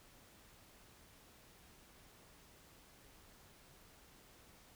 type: silence
effects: pink hiss -63 dBFS RMS until 4.75 s